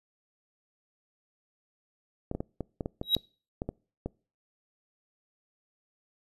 clicks, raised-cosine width 2 ms, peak -19 dBFS, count 11, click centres 2.314 / 2.35 / 2.405 / 2.607 / 2.808 / 2.859 / 3.014 / 3.166 / 3.619 / 3.69 / 4.06 s
triangle tone with exponential growth, 3844 Hz, B7, 48 cents flat, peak -15 dBFS, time 3.03-3.15 s, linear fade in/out 0 ms, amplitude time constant 25 ms
effects noise-tail reverb RT60 0.4 s tail -26 dB re dry + resampled to 32000 Hz

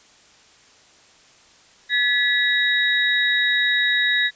sine tone cluster, 1703 / 1961 / 3804 Hz, G#6 / B6 / A#7, +43 / -13 / +34 cents, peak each -21 dBFS, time 1.89-4.31 s, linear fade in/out 50 ms, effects white hiss -52 dBFS RMS until 4.35 s + resampled to 16000 Hz

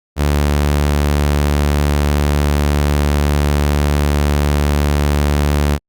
sawtooth tone, 72.9 Hz, D2, 12 cents flat, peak -8 dBFS, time 0.16-5.79 s, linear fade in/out 50 ms, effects Opus 48 kbps

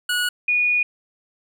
25% pulse / sine tone pair in turn, 1460 / 2455 Hz, F#6 / D#7, -24 / -24 cents, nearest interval major sixth, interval 900 cents, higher second, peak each -16 dBFS, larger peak neither, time 0.09-0.29 / 0.48-0.83 s, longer second, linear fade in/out 5 ms, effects none

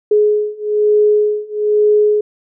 sine beating tone pair, 420 / 421.1 Hz, G#4 / G#4, +19 / +24 cents, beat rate 1.1 Hz, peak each -14 / -13 dBFS, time 0.11-2.21 s, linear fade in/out 5 ms, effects none

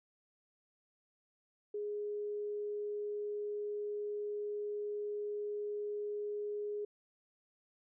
sine tone, 415.3 Hz, G#4, in tune, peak -36 dBFS, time 1.74-6.85 s, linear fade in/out 5 ms, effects none

